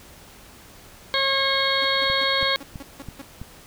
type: harmonic tone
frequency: 543 Hz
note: C#5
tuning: 36 cents flat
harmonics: 1 / 2 / 3 / 4 / 6 / 7 / 8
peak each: -27 / -27 / -27 / -27 / -27 / -27 / -27 dBFS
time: 1.14-2.56 s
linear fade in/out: 0 ms
type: tone bursts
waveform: sawtooth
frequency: 277.2 Hz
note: C#4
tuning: in tune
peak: -31 dBFS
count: 8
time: 1.82-3.218 s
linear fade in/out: 2 ms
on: 26 ms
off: 170 ms
type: click train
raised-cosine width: 5 ms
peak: -22 dBFS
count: 5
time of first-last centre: 2.1-3.416 s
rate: 3.04 Hz
effects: pink hiss -47 dBFS RMS until 3.66 s